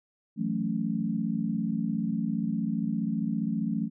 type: chord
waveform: sine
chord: F# minor seventh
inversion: third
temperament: equal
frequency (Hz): 164.81 / 185 / 220 / 277.2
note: E3 / F#3 / A3 / C#4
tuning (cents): 0 / 0 / 0 / 0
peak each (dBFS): -34 / -32 / -29 / -35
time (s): 0.36-3.9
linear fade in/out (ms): 50
effects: none